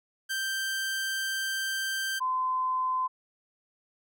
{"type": "tone pair in turn", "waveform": ["sawtooth", "sine"], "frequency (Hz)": [1568, 1026.7], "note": ["G6", "C6"], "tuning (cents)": [0, -33], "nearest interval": "perfect fifth", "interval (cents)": 733, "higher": "first", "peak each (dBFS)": -25, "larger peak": "neither", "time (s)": [[0.29, 2.2], [2.2, 3.08]], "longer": "first", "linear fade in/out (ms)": 20, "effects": ["MP3 96 kbps"]}